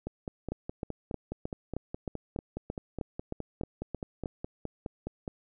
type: two click trains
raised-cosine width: 2 ms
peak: -22 / -20 dBFS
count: 26 / 13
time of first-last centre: 0.07-5.278 / 0.52-4.258 s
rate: 4.8 / 3.21 Hz
effects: none